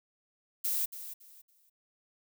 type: noise with echo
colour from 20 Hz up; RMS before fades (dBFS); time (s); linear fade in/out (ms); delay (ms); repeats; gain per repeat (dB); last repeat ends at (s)
violet; -31; 0.64-0.86; 10; 280; 3; -12; 1.7
effects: none